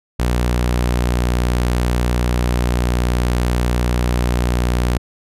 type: tone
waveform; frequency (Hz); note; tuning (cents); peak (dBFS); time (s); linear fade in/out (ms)
sawtooth; 60.6; B1; -32; -11; 0.19-4.98; 10
effects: resampled to 32000 Hz